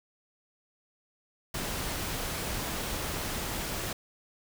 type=noise; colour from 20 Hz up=pink; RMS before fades=-34 dBFS; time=1.54-3.93 s; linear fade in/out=5 ms; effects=none